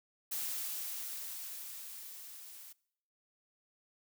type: noise with level ramp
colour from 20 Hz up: blue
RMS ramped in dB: -37 to -52 dBFS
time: 0.31-2.73 s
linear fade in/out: 10 ms
effects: noise-tail reverb RT60 0.7 s tail -23 dB re dry